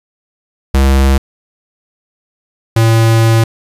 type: tone pair in turn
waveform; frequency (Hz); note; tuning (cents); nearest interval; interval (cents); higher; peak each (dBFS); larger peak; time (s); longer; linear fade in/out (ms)
square; 67.4 / 113.35; C#2 / A#2; -48 / -48; major sixth; 900; second; -7; neither; 0.74-1.18 / 2.76-3.44; second; 5
effects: resampled to 32000 Hz + 7-bit